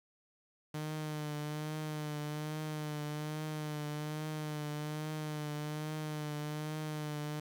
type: tone with vibrato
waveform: sawtooth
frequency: 151.8 Hz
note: D#3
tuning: 42 cents flat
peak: -33 dBFS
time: 0.74-7.4 s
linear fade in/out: 5 ms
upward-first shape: triangle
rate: 1.2 Hz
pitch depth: 38 cents each way
effects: 10-bit